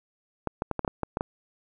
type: clicks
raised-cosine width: 1 ms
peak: -13 dBFS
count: 9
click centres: 0.473 / 0.621 / 0.713 / 0.793 / 0.848 / 0.878 / 1.033 / 1.171 / 1.209 s
effects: none